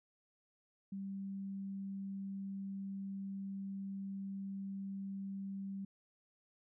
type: tone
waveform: sine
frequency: 195.5 Hz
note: G3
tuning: 4 cents flat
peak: -40 dBFS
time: 0.92-5.85 s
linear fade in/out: 5 ms
effects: none